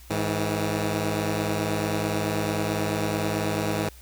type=tone pair together; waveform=10% pulse; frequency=104.6 / 161.48 Hz; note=G#2 / E3; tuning=+13 / -35 cents; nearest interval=minor sixth; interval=752 cents; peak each=-18 / -20 dBFS; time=0.1-3.89 s; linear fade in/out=5 ms; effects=added 60 Hz sine -46 dBFS peak until 4.01 s + white hiss -52 dBFS RMS until 4.01 s